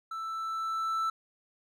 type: tone with level ramp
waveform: triangle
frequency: 1324 Hz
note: E6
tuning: 7 cents sharp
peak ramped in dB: -33 to -25 dBFS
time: 0.11-1.1 s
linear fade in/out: 5 ms
effects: none